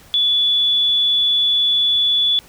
sine tone, 3438 Hz, A7, 41 cents flat, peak -13 dBFS, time 0.14-2.39 s, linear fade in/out 0 ms, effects pink hiss -46 dBFS RMS until 2.48 s

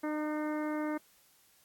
harmonic tone with a mistuned harmonic, 303.5 Hz, D#4, 43 cents flat, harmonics 1 / 2 / 3 / 4 / 5 / 6 / 7, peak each -33 / -39 / -43 / -45 / -47 / -49 / -50 dBFS, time 0.03-0.98 s, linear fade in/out 10 ms, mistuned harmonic 3, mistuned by +16 cents, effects white hiss -65 dBFS RMS until 1.64 s + AAC 64 kbps

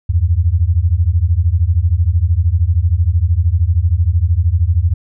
sine beating tone pair, 79.3 / 92.3 Hz, D#2 / F#2, +33 / -4 cents, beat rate 13 Hz, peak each -13 dBFS, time 0.09-4.94 s, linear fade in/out 10 ms, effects none

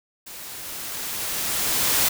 white noise with level ramp, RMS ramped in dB -39 to -19 dBFS, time 0.26-2.09 s, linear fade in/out 10 ms, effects none

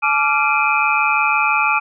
sine tone cluster, 859 / 1168 / 1380 / 2385 / 2531 Hz, A5 / D6 / F6 / D7 / D#7, -42 / -10 / -21 / +26 / +29 cents, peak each -20 dBFS, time 0.02-1.8 s, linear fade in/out 20 ms, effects none

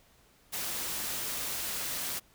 white noise, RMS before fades -35 dBFS, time 0.52-2.2 s, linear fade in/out 20 ms, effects pink hiss -63 dBFS RMS until 2.34 s

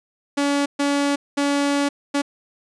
sawtooth tone bursts at uneven times, 284.1 Hz, C#4, 43 cents sharp, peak -14 dBFS, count 4, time 0.37-0.66 / 0.79-1.16 / 1.37-1.89 / 2.14-2.22 s, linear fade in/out 10 ms, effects resampled to 22050 Hz

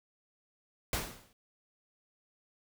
pink noise with exponential decay, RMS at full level -30 dBFS, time 0.93-1.33 s, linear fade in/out 2 ms, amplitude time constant 86 ms, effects none

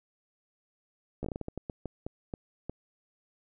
slowing click train, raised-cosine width 2 ms, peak -22 dBFS, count 14, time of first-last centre 1.23-2.696 s, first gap 14 ms, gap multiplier 1.31, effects none

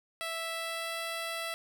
10% pulse tone with pitch glide, 659.3 to 663.5 Hz, E5 to E5, 0 to +11 cents, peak -26 dBFS, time 0.21-1.54 s, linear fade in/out 0 ms, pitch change +11 cents, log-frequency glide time 0.52-0.99 s, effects none

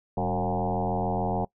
sine tone with frequency modulation, 456.2 Hz, A#4, 37 cents flat, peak -24 dBFS, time 0.17-1.45 s, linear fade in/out 5 ms, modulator 86.9 Hz, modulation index 4.6, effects noise-tail reverb RT60 0.1 s tail -23 dB re dry

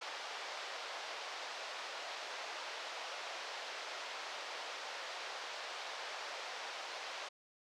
pink band-pass noise, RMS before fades -45 dBFS, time 0.01-7.29 s, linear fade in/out 10 ms, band 550 to 5400 Hz, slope 24 dB/octave, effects none

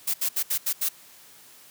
blue noise bursts at uneven times, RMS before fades -25 dBFS, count 6, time 0.07-0.14 / 0.21-0.29 / 0.36-0.43 / 0.5-0.58 / 0.66-0.73 / 0.81-0.89 s, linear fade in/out 10 ms, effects white hiss -51 dBFS RMS until 1.7 s + high-pass 100 Hz 12 dB/octave

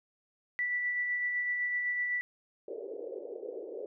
sine tone with tremolo, 1965 Hz, B6, 9 cents flat, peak -28 dBFS, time 0.59-2.21 s, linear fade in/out 0 ms, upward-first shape sine, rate 7.9 Hz, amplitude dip 30%
white band-pass noise, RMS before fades -41 dBFS, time 2.68-3.86 s, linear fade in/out 2 ms, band 370 to 510 Hz, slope 48 dB/octave
effects none

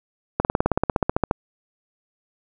slowing click train, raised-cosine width 1 ms, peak -4 dBFS, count 16, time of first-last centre 0.4-1.311 s, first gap 49 ms, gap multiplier 1.03, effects none

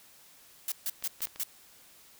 blue noise bursts, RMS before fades -32 dBFS, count 5, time 0.68-1.435 s, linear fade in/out 2 ms, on 39 ms, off 140 ms
clicks, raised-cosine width 0.2 ms, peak -28 dBFS, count 5, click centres 1.025 / 1.058 / 1.206 / 1.271 / 1.36 s
effects white hiss -57 dBFS RMS until 2.19 s

